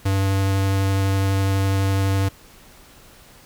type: tone with vibrato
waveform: square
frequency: 97.2 Hz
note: G2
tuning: 14 cents flat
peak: -18 dBFS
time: 0.05-2.29 s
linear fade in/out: 10 ms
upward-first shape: triangle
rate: 12 Hz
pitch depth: 10 cents each way
effects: pink hiss -48 dBFS RMS until 3.45 s